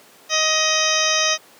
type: harmonic tone with a mistuned harmonic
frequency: 628 Hz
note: D#5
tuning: 16 cents sharp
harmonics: 1 / 2 / 3 / 4 / 5 / 6 / 8 / 9 / 10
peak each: -25 / -25 / -25 / -25 / -25 / -25 / -25 / -25 / -25 dBFS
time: 0.29-1.38 s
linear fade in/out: 50 ms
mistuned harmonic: 5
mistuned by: -21 cents
effects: pink hiss -48 dBFS RMS until 1.59 s + high-pass 300 Hz 12 dB/octave